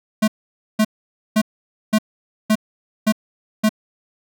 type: tone bursts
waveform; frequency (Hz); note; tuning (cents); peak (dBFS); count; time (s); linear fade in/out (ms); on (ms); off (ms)
square; 216; A3; -32; -13; 7; 0.22-3.693; 10; 59; 510
effects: none